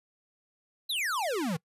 square exponential sweep, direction down, 4200 to 147.4 Hz, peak -29 dBFS, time 0.89-1.57 s, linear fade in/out 10 ms, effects noise-tail reverb RT60 0.1 s tail -24 dB re dry + resampled to 32000 Hz

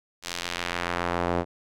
sawtooth tone with band-pass filter sweep, 87.1 Hz, F2, 4 cents flat, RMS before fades -29 dBFS, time 0.22-1.45 s, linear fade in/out 50 ms, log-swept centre 5600 to 560 Hz, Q 0.85, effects none

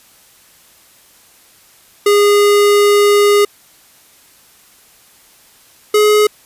square tone pair in turn, 410 / 421.3 Hz, G#4 / G#4, -22 / +25 cents, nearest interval unison, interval 47 cents, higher second, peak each -8 dBFS, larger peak neither, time 2.06-3.45 / 5.94-6.27 s, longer first, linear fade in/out 5 ms, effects white hiss -47 dBFS RMS until 6.45 s + resampled to 32000 Hz

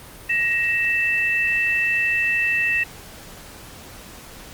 sine tone pair together, 1883 / 2650 Hz, A#6 / E7, +17 / +9 cents, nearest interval tritone, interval 592 cents, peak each -21 / -20 dBFS, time 0.29-2.84 s, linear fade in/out 10 ms, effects pink hiss -41 dBFS RMS until 4.53 s + Opus 32 kbps

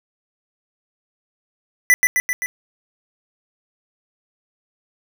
square tone with echo, 1987 Hz, B6, 10 cents sharp, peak -10 dBFS, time 1.9-1.94 s, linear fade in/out 0 ms, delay 130 ms, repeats 4, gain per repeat -3 dB, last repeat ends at 2.46 s, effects none

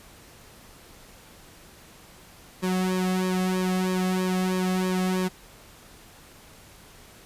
sawtooth tone with flanger, 185 Hz, F#3, in tune, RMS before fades -25 dBFS, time 2.62-5.29 s, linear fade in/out 20 ms, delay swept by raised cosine 1.4 to 2.12 ms, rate 3.1 Hz, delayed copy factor -0.9, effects pink hiss -50 dBFS RMS until 7.25 s + resampled to 32000 Hz

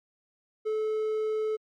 triangle tone, 433.4 Hz, A4, 26 cents flat, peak -24 dBFS, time 0.65-1.57 s, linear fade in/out 20 ms, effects MP3 96 kbps

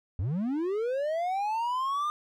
triangle linear sweep, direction up, 77.78 to 1217 Hz, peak -25 dBFS, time 0.19-2.1 s, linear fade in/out 0 ms, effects none

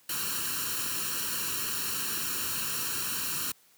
white noise with comb filter, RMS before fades -32 dBFS, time 0.09-3.52 s, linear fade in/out 5 ms, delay 0.71 ms, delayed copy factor +0.85, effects white hiss -62 dBFS RMS until 3.77 s + high-pass 100 Hz 12 dB/octave

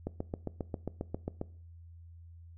click train, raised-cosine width 2 ms, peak -21 dBFS, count 11, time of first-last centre 0.07-1.414 s, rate 7.44 Hz, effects noise-tail reverb RT60 0.5 s tail -20 dB re dry + added 84 Hz sine -49 dBFS peak until 2.57 s

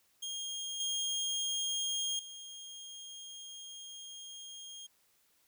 25% pulse tone with level steps, 3239 Hz, G#7, 44 cents flat, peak -34 / -29 / -42 dBFS, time 0.22-4.87 s, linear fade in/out 10 ms, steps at 0.8 / 2.19 s, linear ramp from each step 2 ms, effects white hiss -71 dBFS RMS until 5.47 s

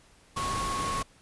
sine tone in noise, 1100 Hz, C#6, 14 cents flat, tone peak -30 dBFS, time 0.36-1.03 s, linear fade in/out 10 ms, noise pink, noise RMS -34 dBFS, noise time 0.36-1.03 s, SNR +1 dB, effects pink hiss -59 dBFS RMS until 1.21 s + resampled to 24000 Hz

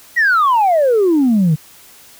sine exponential sweep, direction down, 1961 to 146.83 Hz, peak -8 dBFS, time 0.16-1.56 s, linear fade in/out 20 ms, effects tanh soft clip ceiling -7 dBFS + white hiss -43 dBFS RMS until 2.19 s

